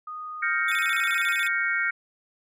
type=tone with pitch glide; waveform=sine; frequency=1238 to 1389.6 Hz; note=D#6 to F6; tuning=-9 to -9 cents; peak=-33 dBFS; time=0.07-1.39 s; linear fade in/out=5 ms; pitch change=+200 cents; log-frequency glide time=0.41-1.27 s
type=chord; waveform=sine; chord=G half-diminished seventh; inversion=third; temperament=equal; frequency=1396.9 / 1568 / 1864.7 / 2217 Hz; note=F6 / G6 / Bb6 / Db7; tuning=0 / 0 / 0 / 0 cents; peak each=-28 / -29 / -28 / -28 dBFS; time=0.42-1.91 s; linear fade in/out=10 ms
type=tone with vibrato; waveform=45% pulse; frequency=2960 Hz; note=F#7; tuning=in tune; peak=-30 dBFS; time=0.68-1.48 s; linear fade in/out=5 ms; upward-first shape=square; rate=14 Hz; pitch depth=290 cents each way
effects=none